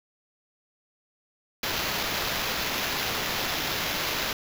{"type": "noise with sample-and-hold", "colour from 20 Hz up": "blue", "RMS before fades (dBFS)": -29, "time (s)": [1.63, 4.33], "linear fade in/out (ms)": 2, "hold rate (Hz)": 8820, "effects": []}